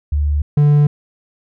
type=tone pair in turn; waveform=sine / triangle; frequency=73.42 / 146.84 Hz; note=D2 / D3; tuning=0 / 0 cents; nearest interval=octave; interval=1200 cents; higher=second; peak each=-13 / -6 dBFS; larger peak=second; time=0.12-0.42 / 0.57-0.87 s; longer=neither; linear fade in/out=5 ms; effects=none